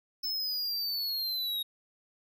square linear sweep, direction down, 5274 to 3758 Hz, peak -31 dBFS, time 0.23-1.63 s, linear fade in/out 10 ms, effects none

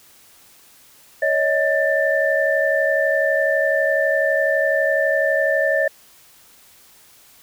sine tone cluster, 559 / 631 / 1777 Hz, C#5 / D#5 / A6, +14 / +24 / +17 cents, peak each -20 dBFS, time 1.22-5.88 s, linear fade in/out 5 ms, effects white hiss -50 dBFS RMS until 7.42 s

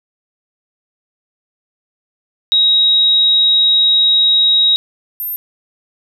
sine tone pair in turn, 3805 / 13219 Hz, A#7 / G#9, +35 / -9 cents, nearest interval octave + minor seventh, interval 2156 cents, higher second, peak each -8 / -19 dBFS, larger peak first, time 2.52-4.76 / 5.2-5.36 s, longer first, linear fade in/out 0 ms, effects none

